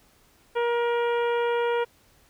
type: harmonic tone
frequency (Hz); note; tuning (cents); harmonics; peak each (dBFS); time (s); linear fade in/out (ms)
473.8; A#4; +28; 1 / 2 / 3 / 4 / 5 / 6 / 7; -23 / -29 / -34 / -39 / -39 / -43 / -45; 0.55-1.85; 20
effects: pink hiss -60 dBFS RMS until 2.29 s